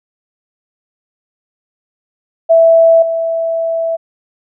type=tone with level steps; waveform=sine; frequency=659.3 Hz; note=E5; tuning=in tune; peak=-4 / -13 dBFS; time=2.49-3.97 s; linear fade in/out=20 ms; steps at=3.02 s; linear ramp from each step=5 ms; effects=none